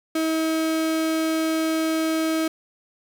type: tone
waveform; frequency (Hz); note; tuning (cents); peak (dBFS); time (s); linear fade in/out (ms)
35% pulse; 320; D#4; +49; -19; 0.15-2.48; 5
effects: none